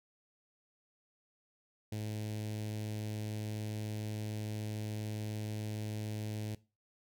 sawtooth tone with notch filter, 106.9 Hz, A2, 49 cents flat, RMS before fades -39 dBFS, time 1.92-6.55 s, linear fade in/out 5 ms, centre 1200 Hz, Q 0.69, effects noise-tail reverb RT60 0.3 s tail -19 dB re dry

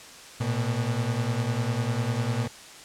35% pulse beating tone pair, 113 / 123 Hz, A2 / B2, +47 / -7 cents, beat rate 10 Hz, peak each -26 dBFS, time 0.4-2.48 s, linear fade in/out 10 ms, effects white hiss -45 dBFS RMS until 2.84 s + low-pass 8000 Hz 12 dB/octave

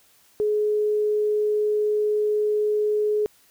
sine tone, 422 Hz, G#4, 28 cents sharp, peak -19 dBFS, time 0.4-3.26 s, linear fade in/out 0 ms, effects white hiss -58 dBFS RMS until 3.5 s

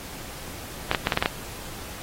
clicks, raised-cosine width 0.3 ms, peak -5 dBFS, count 7, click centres 0.914 / 0.948 / 1.071 / 1.122 / 1.174 / 1.225 / 1.259 s, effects pink hiss -39 dBFS RMS until 2.02 s + AAC 48 kbps

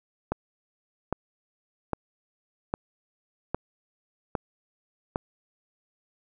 click train, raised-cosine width 1 ms, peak -12 dBFS, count 7, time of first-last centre 0.32-5.159 s, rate 1.24 Hz, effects none

